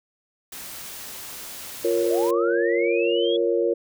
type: noise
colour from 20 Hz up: white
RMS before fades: -37 dBFS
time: 0.52-2.31 s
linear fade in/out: 5 ms
type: chord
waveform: sine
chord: Bb minor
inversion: second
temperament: equal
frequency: 349.2 / 466.2 / 554.4 Hz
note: F4 / Bb4 / Db5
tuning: 0 / 0 / 0 cents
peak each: -23 / -22 / -25 dBFS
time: 1.84-3.74 s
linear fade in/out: 10 ms
type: linear sweep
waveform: sine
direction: up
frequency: 407.3 to 3387 Hz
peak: -28 dBFS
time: 2.02-3.37 s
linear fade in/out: 10 ms
effects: none